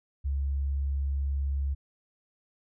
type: tone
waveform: sine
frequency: 69.3 Hz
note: C#2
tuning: in tune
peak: -26 dBFS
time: 0.24-1.75 s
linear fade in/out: 20 ms
effects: none